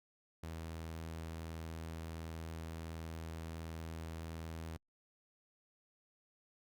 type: tone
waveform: sawtooth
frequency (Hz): 81.4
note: E2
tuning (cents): -21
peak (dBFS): -39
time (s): 0.43-4.77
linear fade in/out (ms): 5
effects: Opus 48 kbps